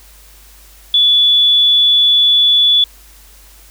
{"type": "tone", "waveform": "sine", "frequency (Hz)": 3440, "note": "A7", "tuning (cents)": -40, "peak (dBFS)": -7, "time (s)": [0.94, 2.84], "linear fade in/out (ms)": 2, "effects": ["added 50 Hz sine -42 dBFS peak until 3.7 s", "white hiss -44 dBFS RMS until 3.7 s"]}